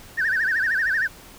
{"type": "tone with vibrato", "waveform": "sine", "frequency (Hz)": 1675, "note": "G#6", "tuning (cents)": 14, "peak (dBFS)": -18, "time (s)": [0.17, 1.08], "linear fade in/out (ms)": 20, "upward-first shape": "sine", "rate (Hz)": 13, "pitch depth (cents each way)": 190, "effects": ["tanh soft clip ceiling -15 dBFS", "pink hiss -45 dBFS RMS until 1.38 s"]}